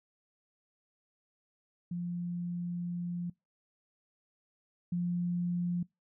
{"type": "tone pair in turn", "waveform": "sine", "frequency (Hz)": [174.61, 175.35], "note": ["F3", "F3"], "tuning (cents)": [0, 7], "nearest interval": "unison", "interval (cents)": 7, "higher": "second", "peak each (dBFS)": [-33, -29], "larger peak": "second", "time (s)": [[1.91, 3.3], [4.92, 5.83]], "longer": "first", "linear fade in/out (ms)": 5, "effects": ["noise-tail reverb RT60 0.2 s tail -24 dB re dry"]}